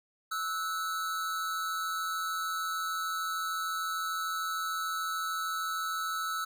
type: tone pair together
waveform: square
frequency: 1306.7 / 1480 Hz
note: E6 / F#6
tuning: -16 / 0 cents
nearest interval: major second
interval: 216 cents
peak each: -33 / -39 dBFS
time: 0.31-6.45 s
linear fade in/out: 10 ms
effects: none